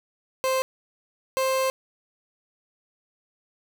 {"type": "tone pair in turn", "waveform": "30% pulse", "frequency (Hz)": [523.3, 526.3], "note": ["C5", "C5"], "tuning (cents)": [0, 10], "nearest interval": "unison", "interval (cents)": 10, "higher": "second", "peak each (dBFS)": [-19, -19], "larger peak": "neither", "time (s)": [[0.44, 0.62], [1.37, 1.7]], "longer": "second", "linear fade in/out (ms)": 0, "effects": []}